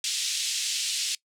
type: band-pass noise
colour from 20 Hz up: pink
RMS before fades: -29 dBFS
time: 0.04-1.15 s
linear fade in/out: 2 ms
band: 3000 to 8500 Hz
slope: 24 dB/octave
effects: noise-tail reverb RT60 0.1 s tail -22 dB re dry